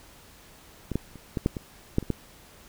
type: clicks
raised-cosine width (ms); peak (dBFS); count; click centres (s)
3; -17 / -12 / -30 / -14 / -9 / -19 / -8 / -24 / -12; 9; 0.917 / 0.956 / 1.157 / 1.372 / 1.461 / 1.568 / 1.984 / 2.027 / 2.103
effects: pink hiss -52 dBFS RMS until 2.68 s

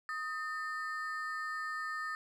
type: ring-modulated tone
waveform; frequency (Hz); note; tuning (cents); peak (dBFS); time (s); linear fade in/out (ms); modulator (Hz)
triangle; 1527; G6; -46; -31; 0.09-2.15; 0; 275
effects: none

